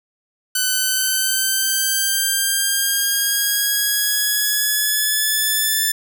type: exponential sweep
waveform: 5% pulse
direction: up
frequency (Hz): 1505 to 1760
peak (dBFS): -6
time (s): 0.55-5.92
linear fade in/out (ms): 5
effects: none